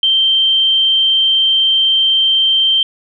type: tone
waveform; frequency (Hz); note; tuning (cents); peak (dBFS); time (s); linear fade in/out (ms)
sine; 3136; G7; 0; -9; 0.03-2.83; 2
effects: none